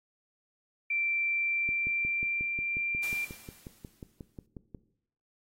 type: tone with pitch glide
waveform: sine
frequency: 2349 to 2371 Hz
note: D7 to D7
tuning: 0 to +16 cents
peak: -28 dBFS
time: 0.9-3.25 s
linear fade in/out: 5 ms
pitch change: +16 cents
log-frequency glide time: 1.28-3.07 s
type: click train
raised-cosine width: 3 ms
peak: -29 dBFS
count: 18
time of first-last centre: 1.69-4.748 s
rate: 5.56 Hz
type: noise with exponential decay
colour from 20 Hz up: white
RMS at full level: -42 dBFS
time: 3.03-4.46 s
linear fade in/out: 1 ms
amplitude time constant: 310 ms
effects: noise-tail reverb RT60 0.7 s tail -17 dB re dry + AAC 48 kbps